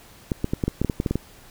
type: clicks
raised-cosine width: 3 ms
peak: -9 dBFS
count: 12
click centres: 0.318 / 0.444 / 0.535 / 0.638 / 0.68 / 0.816 / 0.847 / 0.898 / 1.001 / 1.062 / 1.11 / 1.156 s
effects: pink hiss -49 dBFS RMS until 1.5 s